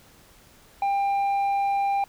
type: tone with tanh clipping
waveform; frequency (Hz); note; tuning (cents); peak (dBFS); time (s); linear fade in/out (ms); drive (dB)
triangle; 796; G5; +26; -22; 0.82-2.04; 2; 9
effects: pink hiss -54 dBFS RMS until 2.08 s